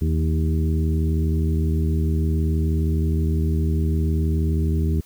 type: harmonic tone with a mistuned harmonic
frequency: 79.4 Hz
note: D#2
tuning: 36 cents sharp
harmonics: 1 / 2 / 3 / 4 / 5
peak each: -19 / -25 / -29 / -31 / -33 dBFS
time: 0.01-5.01 s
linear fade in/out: 10 ms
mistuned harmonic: 3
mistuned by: -52 cents
effects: white hiss -53 dBFS RMS until 5.05 s